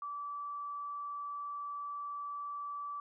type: tone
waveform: sine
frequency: 1157 Hz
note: D6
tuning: 26 cents flat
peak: -38 dBFS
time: 0.02-3 s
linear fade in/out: 2 ms
effects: none